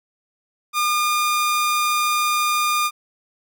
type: tone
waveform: sawtooth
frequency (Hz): 1211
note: D#6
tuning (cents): -47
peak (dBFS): -14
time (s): 0.73-2.91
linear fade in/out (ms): 50
effects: none